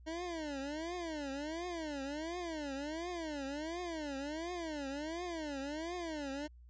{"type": "tone with vibrato", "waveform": "25% pulse", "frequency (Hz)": 311.1, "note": "D#4", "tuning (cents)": 0, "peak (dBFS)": -35, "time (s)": [0.06, 6.48], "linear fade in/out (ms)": 20, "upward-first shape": "triangle", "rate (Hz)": 1.4, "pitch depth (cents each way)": 270, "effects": ["added 60 Hz sine -54 dBFS peak until 6.69 s", "resampled to 16000 Hz"]}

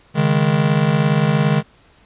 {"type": "chord", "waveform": "square", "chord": "C# suspended second", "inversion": "none", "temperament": "just", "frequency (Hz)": [138.59, 155.92, 207.9], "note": ["C#3", "D#3", "G#3"], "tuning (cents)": [0, 4, 2], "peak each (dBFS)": [-20, -17, -20], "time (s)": [0.14, 1.63], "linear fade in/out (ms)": 50, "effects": ["pink hiss -52 dBFS RMS until 2.05 s", "resampled to 8000 Hz"]}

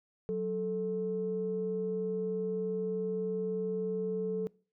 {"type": "tone pair together", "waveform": "sine", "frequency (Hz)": [184.5, 438.4], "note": ["F#3", "A4"], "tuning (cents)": [-5, -6], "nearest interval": "octave + minor third", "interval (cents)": 1499, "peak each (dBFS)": [-35, -31], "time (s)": [0.29, 4.47], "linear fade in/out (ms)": 0, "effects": ["noise-tail reverb RT60 0.4 s tail -24 dB re dry", "tanh soft clip ceiling -23 dBFS"]}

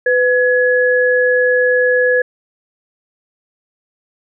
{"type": "tone pair together", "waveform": "sine", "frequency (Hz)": [500, 1688.6], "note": ["B4", "G#6"], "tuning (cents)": [21, 28], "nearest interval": "octave + major sixth", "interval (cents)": 2107, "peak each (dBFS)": [-12, -14], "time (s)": [0.06, 2.22], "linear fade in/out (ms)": 5, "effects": []}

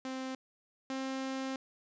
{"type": "tone pair in turn", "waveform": "sawtooth", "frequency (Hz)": [261.6, 265.4], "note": ["C4", "C4"], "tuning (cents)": [0, 25], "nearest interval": "unison", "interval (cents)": 25, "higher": "second", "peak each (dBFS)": [-33, -31], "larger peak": "second", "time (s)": [[0.05, 0.35], [0.9, 1.56]], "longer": "second", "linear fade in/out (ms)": 2, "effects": ["resampled to 16000 Hz", "11-bit"]}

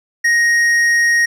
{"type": "tone with tanh clipping", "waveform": "triangle", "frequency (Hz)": 1873, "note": "A#6", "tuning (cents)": 8, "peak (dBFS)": -12, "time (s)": [0.24, 1.26], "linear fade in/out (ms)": 10, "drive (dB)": 13, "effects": []}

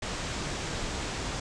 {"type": "low-pass noise", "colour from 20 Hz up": "pink", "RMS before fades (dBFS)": -34, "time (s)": [0.02, 1.4], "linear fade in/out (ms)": 5, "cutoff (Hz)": 8100, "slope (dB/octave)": 48, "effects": []}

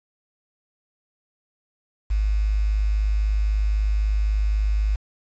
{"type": "tone with quantisation", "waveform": "sine", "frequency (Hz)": 51.9, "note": "G#1", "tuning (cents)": 0, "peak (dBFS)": -18, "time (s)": [2.1, 4.96], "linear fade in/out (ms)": 10, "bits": 7, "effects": ["resampled to 16000 Hz"]}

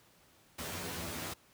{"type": "noise with comb filter", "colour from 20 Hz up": "pink", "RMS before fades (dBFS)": -40, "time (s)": [0.58, 1.34], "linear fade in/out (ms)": 10, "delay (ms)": 12, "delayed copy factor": 0.85, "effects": ["pink hiss -64 dBFS RMS until 1.53 s", "high-pass 80 Hz 12 dB/octave"]}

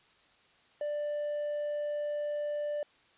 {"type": "tone with hard clipping", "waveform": "sine", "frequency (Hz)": 590, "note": "D5", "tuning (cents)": 8, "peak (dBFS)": -32, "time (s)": [0.81, 2.83], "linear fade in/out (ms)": 2, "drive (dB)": 2, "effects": ["white hiss -64 dBFS RMS until 3.17 s", "resampled to 8000 Hz"]}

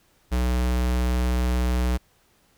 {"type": "tone", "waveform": "square", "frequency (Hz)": 61.7, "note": "B1", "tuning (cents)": -1, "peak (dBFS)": -21, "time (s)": [0.31, 1.98], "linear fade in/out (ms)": 20, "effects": ["pink hiss -62 dBFS RMS until 2.57 s"]}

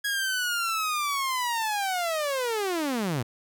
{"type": "linear sweep", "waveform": "sawtooth", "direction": "down", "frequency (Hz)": [1661.2, 109.4], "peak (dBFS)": -22, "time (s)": [0.04, 3.23], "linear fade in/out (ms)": 10, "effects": []}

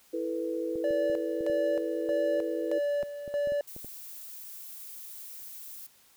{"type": "chord", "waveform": "sine", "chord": "E suspended fourth", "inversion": "none", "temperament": "just", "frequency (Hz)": [329.6, 439.5, 494.4], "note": ["E4", "A4", "B4"], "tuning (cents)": [0, -2, 2], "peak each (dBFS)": [-33, -36, -33], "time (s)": [0.13, 2.79], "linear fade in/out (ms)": 10}
{"type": "clicks", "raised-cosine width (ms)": 2, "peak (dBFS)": -31, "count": 11, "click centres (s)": [0.757, 0.907, 1.099, 1.408, 1.499, 3.033, 3.278, 3.473, 3.521, 3.764, 3.846]}
{"type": "tone with tremolo", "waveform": "triangle", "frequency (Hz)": 578, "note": "D5", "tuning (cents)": -28, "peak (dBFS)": -24, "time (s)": [0.84, 3.61], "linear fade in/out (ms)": 2, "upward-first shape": "square", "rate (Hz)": 1.6, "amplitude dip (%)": 70}
{"type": "noise", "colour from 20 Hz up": "violet", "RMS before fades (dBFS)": -44, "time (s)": [3.67, 5.87], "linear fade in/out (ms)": 10}
{"effects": ["white hiss -61 dBFS RMS until 6.16 s"]}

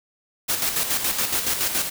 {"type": "noise with tremolo", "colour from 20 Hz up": "white", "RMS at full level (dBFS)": -22, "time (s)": [0.48, 1.9], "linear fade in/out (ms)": 20, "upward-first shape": "square", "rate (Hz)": 7.1, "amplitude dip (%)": 50, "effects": []}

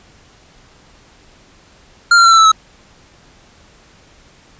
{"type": "tone with pitch steps", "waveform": "square", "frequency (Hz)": [1396.9, 1376.1, 1355.6, 1335.4, 1315.5, 1295.8], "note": ["F6", "F6", "E6", "E6", "E6", "E6"], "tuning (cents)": [0, -26, 48, 22, -4, -30], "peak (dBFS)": -6, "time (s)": [2.11, 2.518], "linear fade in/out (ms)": 5, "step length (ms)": 68, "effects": ["pink hiss -47 dBFS RMS until 4.59 s", "resampled to 16000 Hz"]}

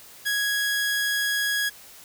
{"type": "tone", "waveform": "sawtooth", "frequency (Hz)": 1661.2, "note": "G#6", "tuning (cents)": 0, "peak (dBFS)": -19, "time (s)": [0.25, 1.7], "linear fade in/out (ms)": 20, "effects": ["white hiss -47 dBFS RMS until 2.04 s"]}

